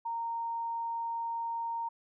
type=tone; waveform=sine; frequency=925 Hz; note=A#5; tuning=14 cents flat; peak=-32 dBFS; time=0.05-1.89 s; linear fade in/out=10 ms; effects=none